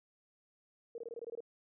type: tone bursts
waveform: sine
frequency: 466.2 Hz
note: A#4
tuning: in tune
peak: -40 dBFS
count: 9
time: 0.95-1.405 s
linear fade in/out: 2 ms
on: 31 ms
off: 22 ms
effects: none